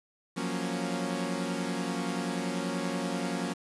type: chord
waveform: sawtooth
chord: Gb major seventh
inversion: third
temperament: equal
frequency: 174.61 / 185 / 233.1 / 277.2 Hz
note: F3 / Gb3 / Bb3 / Db4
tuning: 0 / 0 / 0 / 0 cents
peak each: -32 dBFS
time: 0.36-3.54 s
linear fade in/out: 20 ms
effects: resampled to 24000 Hz + 8-bit